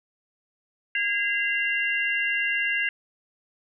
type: tone cluster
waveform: sine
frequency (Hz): 1639 / 2057 / 2772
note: G#6 / C7 / F7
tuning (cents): -23 / -30 / -14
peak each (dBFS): -27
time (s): 0.95-2.89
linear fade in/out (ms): 2
effects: none